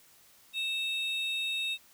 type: tone pair together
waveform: triangle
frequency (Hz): 2637 / 3729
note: E7 / A#7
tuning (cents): 0 / 0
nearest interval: tritone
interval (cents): 600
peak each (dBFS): -32 / -31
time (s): 0.53-1.78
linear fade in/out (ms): 50
effects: white hiss -60 dBFS RMS until 1.93 s